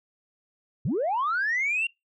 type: linear sweep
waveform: sine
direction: up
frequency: 98 to 2794 Hz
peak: -22 dBFS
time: 0.85-1.87 s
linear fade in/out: 5 ms
effects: noise-tail reverb RT60 0.2 s tail -25 dB re dry + tanh soft clip ceiling -20 dBFS